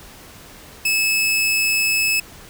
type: tone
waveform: sawtooth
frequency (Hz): 2600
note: E7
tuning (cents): -24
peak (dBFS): -13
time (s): 0.85-2.2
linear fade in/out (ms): 5
effects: pink hiss -42 dBFS RMS until 2.49 s